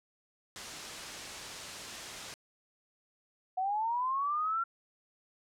white noise, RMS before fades -41 dBFS, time 0.56-2.34 s, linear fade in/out 0 ms
sine linear sweep, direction up, 730 to 1376 Hz, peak -29 dBFS, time 3.57-4.64 s, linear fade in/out 10 ms
effects low-pass 7000 Hz 12 dB/octave

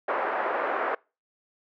pink band-pass noise, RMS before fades -28 dBFS, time 0.08-0.95 s, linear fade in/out 5 ms, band 430 to 1700 Hz, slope 24 dB/octave, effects noise-tail reverb RT60 0.3 s tail -25 dB re dry

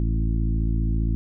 harmonic tone with a mistuned harmonic, 55 Hz, A1, in tune, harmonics 1 / 2 / 3 / 4 / 5 / 6, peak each -21 / -27 / -31 / -33 / -35 / -37 dBFS, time 0-1.15 s, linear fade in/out 0 ms, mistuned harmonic 1, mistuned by -93 cents, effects none

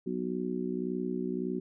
harmonic tone, 61.74 Hz, B1, in tune, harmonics 3 / 4 / 5 / 6, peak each -36 / -35 / -39 / -35 dBFS, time 0.06-1.6 s, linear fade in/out 10 ms, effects none

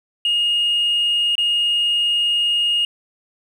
sine tone with dropouts, 2855 Hz, F7, 37 cents sharp, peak -14 dBFS, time 0.25-2.85 s, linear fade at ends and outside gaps 2 ms, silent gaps 1.354-1.38 s, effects tanh soft clip ceiling -12 dBFS + 8-bit

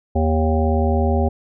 harmonic tone, 79 Hz, D#2, 27 cents sharp, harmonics 1 / 3 / 5 / 7 / 9 / 10, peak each -17 / -22 / -24 / -25 / -27 / -27 dBFS, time 0.15-1.29 s, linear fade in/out 10 ms, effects none

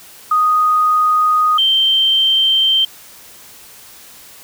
sine tone pair in turn, 1243 / 3132 Hz, D#6 / G7, -2 / -2 cents, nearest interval octave + major third, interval 1600 cents, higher second, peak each -10 dBFS, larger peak neither, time 0.31-1.58 / 1.58-2.85 s, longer neither, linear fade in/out 5 ms, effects white hiss -40 dBFS RMS until 4.43 s

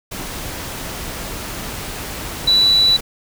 sine tone in noise, 3951 Hz, B7, in tune, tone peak -10 dBFS, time 2.47-2.97 s, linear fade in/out 10 ms, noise pink, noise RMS -28 dBFS, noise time 0.11-3.01 s, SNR +15 dB, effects none

